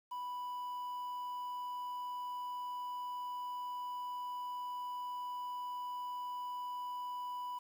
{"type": "tone with quantisation", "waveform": "triangle", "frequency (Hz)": 987.8, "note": "B5", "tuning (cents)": 0, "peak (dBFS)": -37, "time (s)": [0.11, 7.59], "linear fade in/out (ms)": 10, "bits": 10, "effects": []}